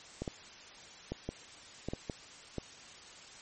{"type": "clicks", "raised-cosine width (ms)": 2, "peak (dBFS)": -22, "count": 8, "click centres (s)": [0.22, 0.278, 1.12, 1.29, 1.886, 1.935, 2.098, 2.583], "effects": ["white hiss -52 dBFS RMS until 3.41 s", "MP3 32 kbps"]}